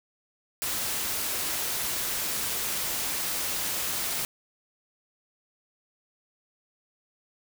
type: noise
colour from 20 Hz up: white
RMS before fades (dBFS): -30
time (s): 0.62-4.25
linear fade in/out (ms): 0
effects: none